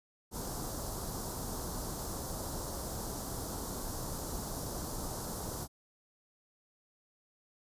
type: band-stop noise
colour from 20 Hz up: pink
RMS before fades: -39 dBFS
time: 0.31-5.68 s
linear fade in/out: 50 ms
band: 1200 to 4800 Hz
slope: 24 dB/octave
effects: resampled to 32000 Hz